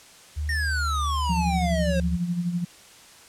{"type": "tone with pitch glide", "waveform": "sine", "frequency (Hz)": [75.3, 73.67], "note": ["D2", "D2"], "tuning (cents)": [44, 6], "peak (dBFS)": -25, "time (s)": [0.36, 2.17], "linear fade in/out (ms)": 20, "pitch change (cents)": -38, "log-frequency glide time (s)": [0.71, 0.91]}
{"type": "exponential sweep", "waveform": "square", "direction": "down", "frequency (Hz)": [1864.7, 527], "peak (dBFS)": -26, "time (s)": [0.49, 2], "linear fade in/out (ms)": 2}
{"type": "tone with tremolo", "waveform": "sine", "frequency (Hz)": 174.61, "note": "F3", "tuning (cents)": 0, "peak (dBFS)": -21, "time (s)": [1.29, 2.65], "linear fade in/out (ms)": 10, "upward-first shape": "sine", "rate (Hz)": 12, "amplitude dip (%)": 60}
{"effects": ["white hiss -49 dBFS RMS until 3.28 s", "low-pass 9000 Hz 12 dB/octave"]}